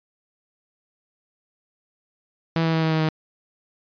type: tone with pitch steps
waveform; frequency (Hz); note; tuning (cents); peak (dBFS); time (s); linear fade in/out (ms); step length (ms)
sawtooth; 164.1 / 162.68 / 161.28 / 159.89 / 158.51 / 157.14; E3 / E3 / E3 / D#3 / D#3 / D#3; -8 / -23 / -38 / +47 / +32 / +17; -15; 2.56-3.088; 0; 88
effects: resampled to 11025 Hz